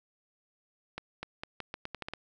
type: accelerating click train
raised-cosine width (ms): 0.3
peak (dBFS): -21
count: 10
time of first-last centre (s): 0.98-2.136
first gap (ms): 250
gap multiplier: 0.82
effects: none